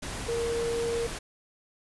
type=tone in noise; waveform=sine; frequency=466.2 Hz; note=A#4; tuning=in tune; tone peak=-27 dBFS; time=0.28-1.07 s; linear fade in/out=10 ms; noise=pink; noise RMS=-36 dBFS; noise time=0.02-1.19 s; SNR=+6 dB; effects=resampled to 24000 Hz